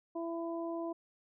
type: harmonic tone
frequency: 334.2 Hz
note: E4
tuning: 24 cents sharp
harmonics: 1 / 2 / 3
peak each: -37 / -40 / -46 dBFS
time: 0.15-0.93 s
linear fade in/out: 10 ms
effects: none